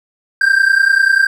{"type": "tone pair together", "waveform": "triangle", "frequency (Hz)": [1568, 1598.2], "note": ["G6", "G6"], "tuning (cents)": [0, 33], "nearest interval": "unison", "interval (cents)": 33, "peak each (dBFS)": -10, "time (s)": [0.41, 1.27], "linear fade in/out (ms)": 5, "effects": []}